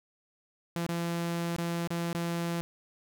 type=tone with dropouts; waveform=sawtooth; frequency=170 Hz; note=F3; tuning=46 cents flat; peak=-26 dBFS; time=0.76-2.61 s; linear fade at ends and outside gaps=0 ms; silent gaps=0.865-0.889 / 1.563-1.583 / 1.874-1.905 / 2.129-2.148 s; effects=none